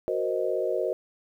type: chord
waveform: sine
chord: C half-diminished seventh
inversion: second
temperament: equal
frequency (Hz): 370 / 466.2 / 523.3 / 622.3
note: Gb4 / Bb4 / C5 / Eb5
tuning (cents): 0 / 0 / 0 / 0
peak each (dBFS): -30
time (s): 0.08-0.93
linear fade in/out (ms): 0
effects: 10-bit